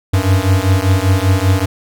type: beating tone pair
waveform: square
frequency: 92.5 / 97.6 Hz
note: F#2 / G2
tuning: 0 / -7 cents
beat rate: 5.1 Hz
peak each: -14 dBFS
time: 0.13-1.66 s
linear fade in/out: 10 ms
effects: none